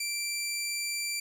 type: tone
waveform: 15% pulse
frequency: 2349 Hz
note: D7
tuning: in tune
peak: -24 dBFS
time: 0-1.2 s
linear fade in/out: 5 ms
effects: none